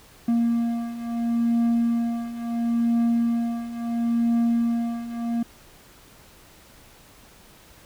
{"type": "beating tone pair", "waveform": "triangle", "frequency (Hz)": [233.1, 233.83], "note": ["A#3", "A#3"], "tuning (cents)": [0, 6], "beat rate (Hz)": 0.73, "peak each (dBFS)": [-24, -20], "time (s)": [0.28, 5.43], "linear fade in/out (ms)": 5, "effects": ["pink hiss -51 dBFS RMS until 7.85 s"]}